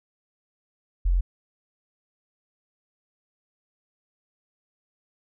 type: tone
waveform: sine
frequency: 43.93 Hz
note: F1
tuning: 11 cents sharp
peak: -18 dBFS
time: 1.05-1.21 s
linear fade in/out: 10 ms
effects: none